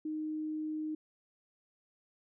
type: tone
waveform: sine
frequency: 309.4 Hz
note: D#4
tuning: 10 cents flat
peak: -34 dBFS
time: 0.05-0.95 s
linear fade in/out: 5 ms
effects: none